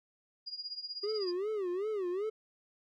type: tone with tremolo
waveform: sine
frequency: 4860 Hz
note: D#8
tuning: 42 cents flat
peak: -35 dBFS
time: 0.46-1.33 s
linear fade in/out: 20 ms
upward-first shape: triangle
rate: 16 Hz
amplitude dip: 90%
type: tone with vibrato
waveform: triangle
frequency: 392 Hz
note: G4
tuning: in tune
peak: -30 dBFS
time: 1.03-2.3 s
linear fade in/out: 10 ms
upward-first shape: sine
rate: 2.6 Hz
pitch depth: 190 cents each way
effects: none